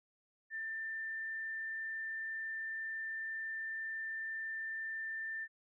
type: tone with frequency modulation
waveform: sine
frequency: 1786 Hz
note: A6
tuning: 25 cents sharp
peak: -38 dBFS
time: 0.5-5.48 s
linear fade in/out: 50 ms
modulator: 22 Hz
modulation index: 0.23
effects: none